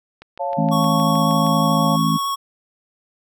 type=click train; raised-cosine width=0.3 ms; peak=-23 dBFS; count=9; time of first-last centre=0.22-1.466 s; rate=6.42 Hz
type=chord; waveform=sine; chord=Db augmented; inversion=none; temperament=equal; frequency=554.4 / 698.5 / 880 Hz; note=Db5 / F5 / A5; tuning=0 / 0 / 0 cents; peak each=-25 dBFS; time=0.39-1.97 s; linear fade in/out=20 ms
type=harmonic tone; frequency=54.1 Hz; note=A1; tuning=29 cents flat; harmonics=3 / 4 / 5; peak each=-19 / -21 / -23 dBFS; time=0.57-2.18 s; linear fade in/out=20 ms
type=tone with vibrato; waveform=square; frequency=1108.7 Hz; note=C#6; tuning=in tune; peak=-21 dBFS; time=0.71-2.36 s; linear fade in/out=20 ms; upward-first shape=sine; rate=11 Hz; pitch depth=10 cents each way
effects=none

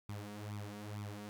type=tone with flanger; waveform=sawtooth; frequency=103.83 Hz; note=G#2; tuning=in tune; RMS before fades=-45 dBFS; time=0.09-1.29 s; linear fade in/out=0 ms; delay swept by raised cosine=0.84 to 4.34 ms; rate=2.2 Hz; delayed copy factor=+0.8; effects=none

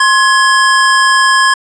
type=tone pair together; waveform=square; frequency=1059.6 / 1682 Hz; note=C6 / G#6; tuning=+22 / +22 cents; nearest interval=minor sixth; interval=800 cents; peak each=-10 dBFS; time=0-1.54 s; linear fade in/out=5 ms; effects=resampled to 22050 Hz

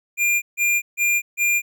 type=tone bursts; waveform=square; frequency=2400 Hz; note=D7; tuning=37 cents sharp; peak=-17 dBFS; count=4; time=0.17-1.62 s; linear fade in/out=50 ms; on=250 ms; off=150 ms; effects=none

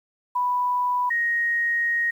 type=tone pair in turn; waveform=sine; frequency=987.8 / 1873.4 Hz; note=B5 / A#6; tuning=0 / +8 cents; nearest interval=major seventh; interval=1108 cents; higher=second; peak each=-20 dBFS; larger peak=neither; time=0.35-1.1 / 1.1-2.11 s; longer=second; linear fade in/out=10 ms; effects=9-bit

